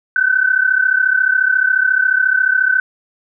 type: tone pair together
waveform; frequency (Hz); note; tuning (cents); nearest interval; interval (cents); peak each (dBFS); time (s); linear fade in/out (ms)
sine; 1501.8 / 1536; F#6 / G6; +25 / -36; unison; 39; -14; 0.16-2.8; 2
effects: none